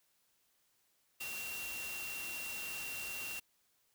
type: tone in noise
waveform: sine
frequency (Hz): 2744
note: F7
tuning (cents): -31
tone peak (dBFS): -42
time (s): 1.2-3.4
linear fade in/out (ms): 10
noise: white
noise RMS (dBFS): -45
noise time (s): 1.2-3.4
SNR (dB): 0
effects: white hiss -75 dBFS RMS until 3.94 s